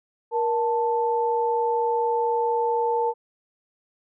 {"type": "tone pair together", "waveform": "sine", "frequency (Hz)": [471.2, 882.1], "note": ["A#4", "A5"], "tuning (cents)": [19, 4], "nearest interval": "major seventh", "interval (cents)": 1085, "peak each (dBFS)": -23, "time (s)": [0.31, 3.14], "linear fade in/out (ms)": 50, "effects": []}